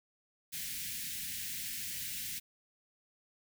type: band-stop noise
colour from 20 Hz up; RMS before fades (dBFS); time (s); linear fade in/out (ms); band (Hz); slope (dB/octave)
white; -40; 0.52-2.4; 20; 260 to 1700; 48
effects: none